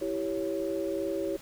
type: chord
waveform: sine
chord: C# diminished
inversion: first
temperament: equal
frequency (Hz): 329.6 / 392 / 554.4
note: E4 / G4 / C#5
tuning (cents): 0 / 0 / 0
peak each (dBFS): -33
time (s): 0.01-1.37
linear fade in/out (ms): 10
effects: pink hiss -50 dBFS RMS until 1.41 s